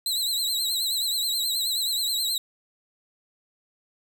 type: tone with vibrato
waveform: sawtooth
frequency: 3997 Hz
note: B7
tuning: 20 cents sharp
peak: -21 dBFS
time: 0.06-2.38 s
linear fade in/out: 2 ms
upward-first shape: triangle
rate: 9.4 Hz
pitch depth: 100 cents each way
effects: none